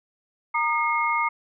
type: tone cluster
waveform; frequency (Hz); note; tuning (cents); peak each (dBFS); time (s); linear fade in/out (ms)
sine; 932 / 1219 / 2154; A#5 / D#6 / C7; -1 / -36 / +50; -25; 0.54-1.29; 10
effects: none